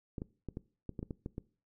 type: clicks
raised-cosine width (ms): 3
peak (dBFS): -26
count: 10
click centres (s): 0.182 / 0.219 / 0.487 / 0.571 / 0.893 / 0.992 / 1.029 / 1.108 / 1.261 / 1.381
effects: noise-tail reverb RT60 0.4 s tail -21 dB re dry